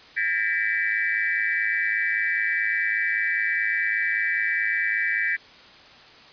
sine tone cluster, 1613 / 1781 / 1890 / 1995 / 2312 Hz, G6 / A6 / A#6 / B6 / D7, +49 / +21 / +23 / +17 / -28 cents, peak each -28 dBFS, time 0.16-5.37 s, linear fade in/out 20 ms, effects white hiss -48 dBFS RMS until 6.32 s + resampled to 11025 Hz

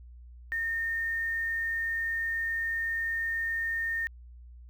sine tone with quantisation, 1827 Hz, A#6, 35 cents flat, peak -28 dBFS, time 0.52-4.07 s, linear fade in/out 0 ms, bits 9, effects added 60 Hz sine -46 dBFS peak until 4.69 s

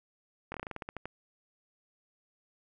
slowing click train, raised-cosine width 0.5 ms, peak -23 dBFS, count 12, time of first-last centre 0.52-1.056 s, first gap 22 ms, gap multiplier 1.15, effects none

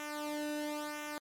sawtooth tone with flanger, 298.2 Hz, D4, 27 cents sharp, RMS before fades -39 dBFS, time 0-1.18 s, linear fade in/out 0 ms, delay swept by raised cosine 0.22 to 0.92 ms, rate 0.98 Hz, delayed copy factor -0.75, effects MP3 64 kbps

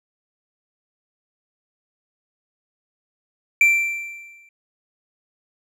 triangle tone with exponential decay, 2349 Hz, D7, in tune, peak -8 dBFS, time 3.61-4.49 s, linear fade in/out 2 ms, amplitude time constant 190 ms, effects none

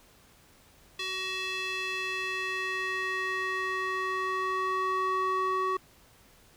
square tone with band-pass filter sweep, 376.1 Hz, F#4, 28 cents sharp, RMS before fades -31 dBFS, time 0.99-5.77 s, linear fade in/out 5 ms, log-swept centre 3300 to 990 Hz, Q 2.2, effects pink hiss -59 dBFS RMS until 6.56 s

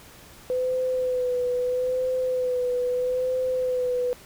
sine tone with vibrato, 503 Hz, B4, 32 cents sharp, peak -22 dBFS, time 0.5-4.13 s, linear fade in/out 0 ms, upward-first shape sine, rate 0.77 Hz, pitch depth 30 cents each way, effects pink hiss -48 dBFS RMS until 4.25 s

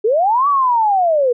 sine linear two-way sweep, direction up then down, 400.2 to 1165 to 467.1 Hz, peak -11 dBFS, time 0.04-1.33 s, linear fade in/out 10 ms, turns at 0.48 s, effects none

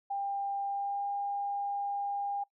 sine tone with pitch glide, 797 to 805.3 Hz, G5 to G5, +28 to +46 cents, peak -31 dBFS, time 0.1-2.44 s, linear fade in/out 10 ms, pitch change +18 cents, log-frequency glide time 0.65-1.07 s, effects noise-tail reverb RT60 0.1 s tail -21 dB re dry

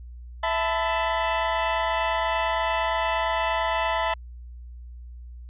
sawtooth chord, E suspended fourth, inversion none, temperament equal with one note detuned, 659.3 / 880 / 1003.3 Hz, E5 / A5 / B5, 0 / 0 / +27 cents, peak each -23 dBFS, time 0.43-4.14 s, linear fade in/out 5 ms, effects added 60 Hz sine -38 dBFS peak until 5.49 s + resampled to 8000 Hz

